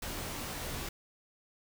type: noise with comb filter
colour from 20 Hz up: pink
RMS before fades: -39 dBFS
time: 0.02-0.89 s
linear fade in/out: 5 ms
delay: 19 ms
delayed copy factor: -0.75
effects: none